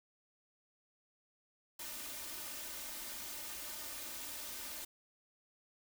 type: noise with comb filter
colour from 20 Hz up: white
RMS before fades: -45 dBFS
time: 1.79-4.85 s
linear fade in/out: 5 ms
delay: 3.3 ms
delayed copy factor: +0.8
effects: none